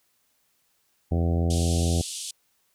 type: harmonic tone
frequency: 84.5 Hz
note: E2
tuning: 43 cents sharp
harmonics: 1 / 2 / 3 / 4 / 5 / 6 / 7 / 8 / 9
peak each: -22 / -28 / -32 / -34 / -36 / -38 / -39 / -40 / -41 dBFS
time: 1.11-2.02 s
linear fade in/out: 10 ms
type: band-pass noise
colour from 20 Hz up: white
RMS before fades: -35 dBFS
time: 1.5-2.31 s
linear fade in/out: 5 ms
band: 2900 to 10000 Hz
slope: 48 dB/octave
effects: white hiss -69 dBFS RMS until 2.74 s